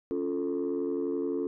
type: chord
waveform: sine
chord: Db augmented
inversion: none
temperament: equal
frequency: 277.2 / 349.2 / 440 Hz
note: Db4 / F4 / A4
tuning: 0 / 0 / 0 cents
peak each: -31 dBFS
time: 0.11-1.47 s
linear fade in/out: 0 ms
effects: tanh soft clip ceiling -23 dBFS